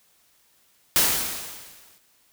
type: noise with exponential decay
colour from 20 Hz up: white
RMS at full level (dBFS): -17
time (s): 0.96-1.98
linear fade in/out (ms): 0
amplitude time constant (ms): 220
effects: white hiss -62 dBFS RMS until 2.32 s